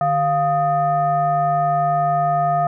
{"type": "tone with frequency modulation", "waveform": "sine", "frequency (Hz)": 698.5, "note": "F5", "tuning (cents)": 0, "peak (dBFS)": -15, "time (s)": [0.01, 2.67], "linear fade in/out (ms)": 2, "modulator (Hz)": 548, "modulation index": 0.73, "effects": []}